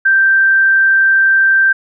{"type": "tone", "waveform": "sine", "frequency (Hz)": 1568, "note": "G6", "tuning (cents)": 0, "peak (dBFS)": -7, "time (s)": [0.05, 1.73], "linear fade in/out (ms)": 10, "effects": []}